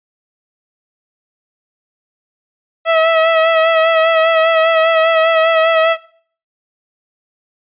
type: tone with vibrato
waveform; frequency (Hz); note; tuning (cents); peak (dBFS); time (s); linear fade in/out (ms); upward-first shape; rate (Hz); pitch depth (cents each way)
sawtooth; 650; E5; -24; -5; 2.85-5.97; 50; sine; 5; 30
effects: noise-tail reverb RT60 0.5 s tail -20 dB re dry + resampled to 8000 Hz